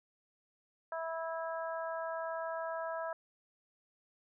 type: harmonic tone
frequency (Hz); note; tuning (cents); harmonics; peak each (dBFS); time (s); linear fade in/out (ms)
327.2; E4; -13; 2 / 3 / 4 / 5; -38 / -42 / -44 / -46; 0.92-3.13; 2
effects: none